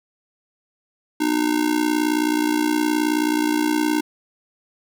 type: tone with amplitude modulation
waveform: square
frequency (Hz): 304.7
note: D#4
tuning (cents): -36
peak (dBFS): -15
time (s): 1.2-4.01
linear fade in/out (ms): 10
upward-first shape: sine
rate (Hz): 59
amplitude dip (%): 80
effects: none